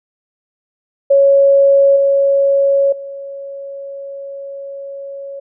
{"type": "tone with level steps", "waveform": "sine", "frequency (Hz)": 554.4, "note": "C#5", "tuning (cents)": 0, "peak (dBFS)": [-6, -9, -25], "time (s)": [1.1, 5.4], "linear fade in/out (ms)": 10, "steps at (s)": [1.96, 2.92], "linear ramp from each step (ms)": 5, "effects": []}